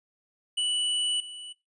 square tone with level steps, 2960 Hz, F#7, in tune, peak -25 / -39 dBFS, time 0.57-1.53 s, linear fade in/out 10 ms, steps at 1.2 s, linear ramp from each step 2 ms, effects noise-tail reverb RT60 0.2 s tail -18 dB re dry + resampled to 24000 Hz

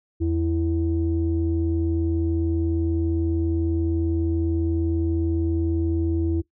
sine tone pair together, 82.68 / 330.5 Hz, E2 / E4, +6 / +5 cents, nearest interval 2 octaves, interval 2399 cents, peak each -22 dBFS, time 0.2-6.42 s, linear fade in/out 20 ms, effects noise-tail reverb RT60 0.1 s tail -17 dB re dry + tanh soft clip ceiling -13 dBFS

